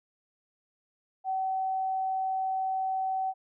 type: tone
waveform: sine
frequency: 761 Hz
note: F#5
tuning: 48 cents sharp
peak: -27 dBFS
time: 1.24-3.34 s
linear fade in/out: 50 ms
effects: none